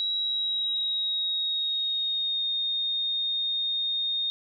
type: tone with pitch glide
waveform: sine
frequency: 3869 to 3690 Hz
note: B7 to A#7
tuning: -36 to -18 cents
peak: -25 dBFS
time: 0-4.3 s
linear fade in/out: 0 ms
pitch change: -82 cents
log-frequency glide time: 0.15-2.44 s
effects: none